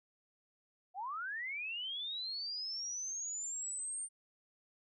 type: linear sweep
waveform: sine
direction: up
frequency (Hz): 696 to 8870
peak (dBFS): -38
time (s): 0.94-4.09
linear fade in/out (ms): 50
effects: none